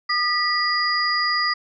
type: tone cluster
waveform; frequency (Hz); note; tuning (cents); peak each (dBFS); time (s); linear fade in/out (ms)
sine; 1214 / 1950 / 4864; D#6 / B6 / D#8; -43 / -23 / -40; -23; 0.09-1.54; 10
effects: none